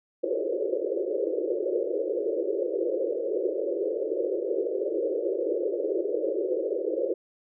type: band-pass noise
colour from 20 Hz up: white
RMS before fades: -28 dBFS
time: 0.23-7.14 s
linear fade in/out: 10 ms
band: 330 to 560 Hz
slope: 96 dB/octave
effects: none